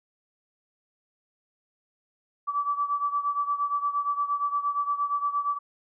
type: beating tone pair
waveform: sine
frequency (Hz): 1152 / 1160.6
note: D6 / D6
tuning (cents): -34 / -21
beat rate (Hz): 8.6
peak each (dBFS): -26 / -30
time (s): 2.47-5.59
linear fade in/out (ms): 20
effects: none